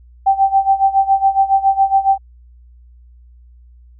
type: tone with tremolo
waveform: sine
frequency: 780 Hz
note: G5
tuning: 9 cents flat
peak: -7 dBFS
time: 0.26-2.18 s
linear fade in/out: 10 ms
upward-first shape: sine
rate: 7.2 Hz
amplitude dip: 85%
effects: added 60 Hz sine -41 dBFS peak until 3.99 s